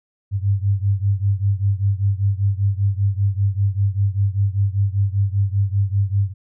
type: beating tone pair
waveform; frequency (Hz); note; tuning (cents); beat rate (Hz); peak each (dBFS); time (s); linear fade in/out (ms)
sine; 97.6 / 102.7; G2 / G#2; -7 / -19; 5.1; -18 / -20; 0.31-6.34; 50
effects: none